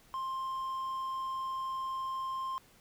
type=tone; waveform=triangle; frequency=1054 Hz; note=C6; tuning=12 cents sharp; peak=-32 dBFS; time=0.14-2.58 s; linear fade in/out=0 ms; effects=pink hiss -62 dBFS RMS until 2.8 s